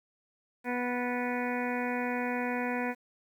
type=harmonic tone with a mistuned harmonic; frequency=245.7 Hz; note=B3; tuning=9 cents flat; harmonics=1 / 2 / 3 / 4 / 6 / 7 / 8 / 9 / 10; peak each=-33 / -36 / -38 / -39 / -41 / -41 / -42 / -43 / -43 dBFS; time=0.64-2.95 s; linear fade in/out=50 ms; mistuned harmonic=7; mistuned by=+22 cents; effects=10-bit